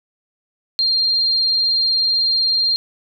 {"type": "tone", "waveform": "sine", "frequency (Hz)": 4194, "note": "C8", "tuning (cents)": 3, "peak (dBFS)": -14, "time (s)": [0.79, 2.76], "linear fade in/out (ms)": 0, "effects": []}